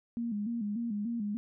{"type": "tone with vibrato", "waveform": "sine", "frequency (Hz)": 220, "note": "A3", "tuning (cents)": 0, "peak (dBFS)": -31, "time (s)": [0.17, 1.37], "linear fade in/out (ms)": 0, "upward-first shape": "square", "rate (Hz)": 3.4, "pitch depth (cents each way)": 110, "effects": []}